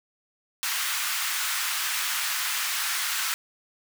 pink high-pass noise, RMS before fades -28 dBFS, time 0.63-3.34 s, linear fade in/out 0 ms, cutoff 1200 Hz, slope 24 dB/octave, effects none

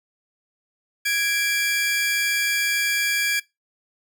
sawtooth tone pair together, 1656.3 / 2349 Hz, G#6 / D7, -5 / 0 cents, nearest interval tritone, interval 605 cents, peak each -20 dBFS, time 1.05-3.4 s, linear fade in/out 10 ms, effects noise-tail reverb RT60 0.2 s tail -21 dB re dry

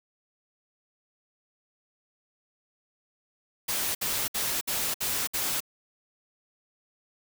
white noise bursts, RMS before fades -29 dBFS, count 6, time 3.68-5.605 s, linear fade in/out 10 ms, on 270 ms, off 61 ms, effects none

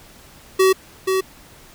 square tone with echo, 379 Hz, F#4, 42 cents sharp, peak -12 dBFS, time 0.59-0.73 s, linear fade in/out 10 ms, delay 480 ms, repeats 1, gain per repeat -5 dB, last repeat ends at 1.21 s, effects pink hiss -46 dBFS RMS until 1.74 s

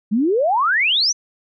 sine exponential sweep, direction up, 196.7 to 6230 Hz, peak -14 dBFS, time 0.11-1.13 s, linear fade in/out 20 ms, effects none

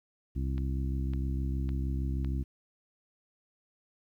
harmonic tone, 66.5 Hz, C2, 29 cents sharp, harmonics 1 / 2 / 3 / 4 / 5, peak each -30 / -36 / -42 / -41 / -45 dBFS, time 0.35-2.44 s, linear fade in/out 20 ms
click train, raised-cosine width 0.3 ms, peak -32 dBFS, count 4, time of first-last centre 0.58-2.247 s, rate 1.8 Hz
effects 11-bit

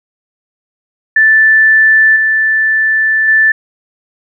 sine tone with level steps, 1760 Hz, A6, in tune, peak -4 / -8 / -5 dBFS, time 1.16-3.52 s, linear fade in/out 5 ms, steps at 2.16 / 3.28 s, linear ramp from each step 2 ms, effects none

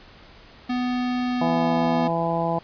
square tone with pitch glide, 248.4 to 245.5 Hz, B3 to B3, +10 to -10 cents, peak -23 dBFS, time 0.69-2.08 s, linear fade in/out 10 ms, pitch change -20 cents, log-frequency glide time 1.3-1.64 s
harmonic tone, 167.1 Hz, E3, 24 cents sharp, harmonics 1 / 2 / 3 / 4 / 5 / 6, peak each -27 / -31 / -30 / -26 / -27 / -31 dBFS, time 1.41-2.59 s, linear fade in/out 5 ms
effects pink hiss -48 dBFS RMS until 2.63 s + resampled to 11025 Hz

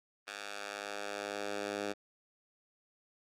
10% pulse tone with high-pass filter sweep, 102.1 Hz, G#2, 29 cents flat, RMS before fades -40 dBFS, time 0.27-1.93 s, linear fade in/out 10 ms, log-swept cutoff 1200 to 320 Hz, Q 0.82, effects low-pass 8000 Hz 12 dB/octave + Opus 32 kbps

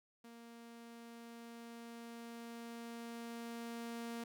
sawtooth tone with level ramp, 233.1 Hz, A#3, in tune, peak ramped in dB -50 to -38 dBFS, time 0.24-4.24 s, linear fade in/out 5 ms, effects none

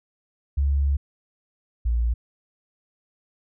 sine tone pair in turn, 70 / 58.41 Hz, C#2 / A#1, +18 / +4 cents, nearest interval minor third, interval 314 cents, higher first, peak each -18 / -19 dBFS, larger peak first, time 0.57-0.97 / 1.85-2.14 s, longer first, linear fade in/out 10 ms, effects none

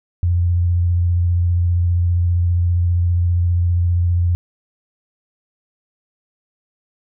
sine tone with vibrato, 87.31 Hz, F2, in tune, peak -13 dBFS, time 0.23-4.35 s, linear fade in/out 0 ms, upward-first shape triangle, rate 15 Hz, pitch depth 27 cents each way, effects none

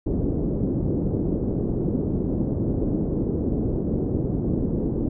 white low-pass noise, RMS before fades -24 dBFS, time 0.06-5.09 s, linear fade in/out 10 ms, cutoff 370 Hz, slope 24 dB/octave, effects none

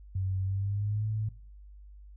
sine tone with pitch glide, 94.6 to 108.04 Hz, F#2 to A2, +39 to -31 cents, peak -28 dBFS, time 0.15-1.29 s, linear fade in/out 5 ms, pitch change +230 cents, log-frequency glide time 0.41-1.07 s, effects noise-tail reverb RT60 0.4 s tail -18 dB re dry + added 50 Hz sine -47 dBFS peak until 2.16 s

